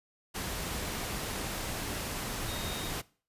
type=tone in noise; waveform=sine; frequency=3729 Hz; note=A#7; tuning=in tune; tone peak=-42 dBFS; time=2.47-2.91 s; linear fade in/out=20 ms; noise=pink; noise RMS=-36 dBFS; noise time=0.34-3.02 s; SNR=-9 dB; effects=noise-tail reverb RT60 0.4 s tail -21 dB re dry + resampled to 32000 Hz